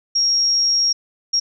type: tone bursts at uneven times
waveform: sine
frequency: 5588 Hz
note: F8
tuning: in tune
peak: -14 dBFS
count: 2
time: 0.15-0.93 / 1.33-1.4 s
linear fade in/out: 10 ms
effects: none